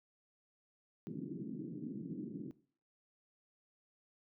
white band-pass noise, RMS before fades -44 dBFS, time 1.07-2.51 s, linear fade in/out 0 ms, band 140 to 340 Hz, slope 48 dB/octave, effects noise-tail reverb RT60 0.5 s tail -19 dB re dry

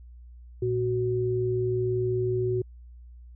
sine tone pair together, 116.54 / 371 Hz, A#2 / F#4, 0 / +5 cents, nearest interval octave + minor sixth, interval 2005 cents, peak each -28 / -25 dBFS, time 0.62-2.62 s, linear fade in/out 5 ms, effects added 60 Hz sine -44 dBFS peak until 3.35 s

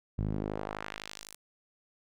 sawtooth tone with band-pass filter sweep, 51.91 Hz, G#1, in tune, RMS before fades -37 dBFS, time 0.18-1.35 s, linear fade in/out 5 ms, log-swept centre 120 to 11000 Hz, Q 1, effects none

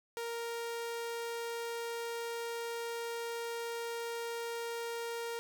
sawtooth tone, 466.2 Hz, A#4, in tune, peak -33 dBFS, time 0.17-5.39 s, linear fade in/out 0 ms, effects none

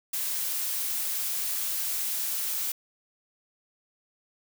blue noise, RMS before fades -30 dBFS, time 0.13-2.72 s, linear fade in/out 5 ms, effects none

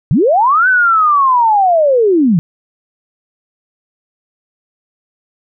sine linear two-way sweep, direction up then down, 109.9 to 1538 to 151.4 Hz, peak -7 dBFS, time 0.11-2.39 s, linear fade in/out 0 ms, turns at 0.68 s, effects none

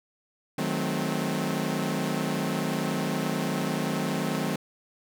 sawtooth chord, D# diminished seventh, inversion none, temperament equal with one note detuned, 155.56 / 185 / 216.3 / 261.6 Hz, D#3 / F#3 / A3 / C4, 0 / 0 / -29 / 0 cents, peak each -28 dBFS, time 0.58-4.56 s, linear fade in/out 5 ms, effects none

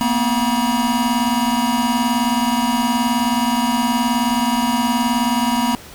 square tone cluster, 231.2 / 250.2 / 962 Hz, A#3 / B3 / B5, -14 / +23 / -46 cents, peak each -21 dBFS, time 0.01-5.75 s, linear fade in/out 0 ms, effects pink hiss -39 dBFS RMS until 5.94 s

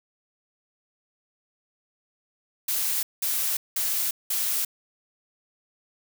blue noise bursts, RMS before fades -26 dBFS, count 4, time 2.68-4.65 s, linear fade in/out 5 ms, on 350 ms, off 190 ms, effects none

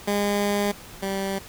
15% pulse tone pair in turn, 203.8 / 194.75 Hz, G#3 / G3, -32 / -11 cents, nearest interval minor second, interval 79 cents, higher first, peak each -15 / -19 dBFS, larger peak first, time 0.07-0.72 / 1.02-1.39 s, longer first, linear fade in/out 10 ms, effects pink hiss -43 dBFS RMS until 1.48 s

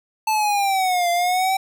square linear two-way sweep, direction down then up, 880 to 689 to 774 Hz, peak -18 dBFS, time 0.27-1.57 s, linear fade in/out 5 ms, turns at 1.1 s, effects none

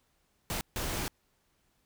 pink noise bursts at uneven times, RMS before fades -34 dBFS, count 2, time 0.5-0.61 / 0.76-1.08 s, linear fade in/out 0 ms, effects pink hiss -73 dBFS RMS until 1.85 s

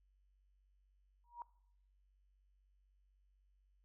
sine tone with exponential growth, 952 Hz, A#5, 36 cents sharp, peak -40 dBFS, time 1.24-1.42 s, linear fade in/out 1 ms, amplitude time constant 38 ms, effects noise-tail reverb RT60 0.7 s tail -21 dB re dry + added 48 Hz sine -70 dBFS peak until 3.84 s

